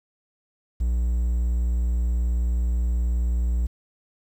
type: tone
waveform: triangle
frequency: 59.4 Hz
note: A#1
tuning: 33 cents sharp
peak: -18 dBFS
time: 0.8-3.67 s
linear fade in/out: 10 ms
effects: 9-bit